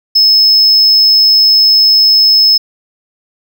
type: tone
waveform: triangle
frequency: 5200 Hz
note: E8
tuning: 24 cents flat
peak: -3 dBFS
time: 0.15-2.58 s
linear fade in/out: 10 ms
effects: none